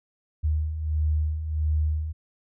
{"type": "beating tone pair", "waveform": "sine", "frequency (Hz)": [75.8, 77.3], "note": ["D#2", "D#2"], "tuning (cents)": [-45, -11], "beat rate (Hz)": 1.5, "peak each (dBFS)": [-30, -23], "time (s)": [0.43, 2.13], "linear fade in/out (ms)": 20, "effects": []}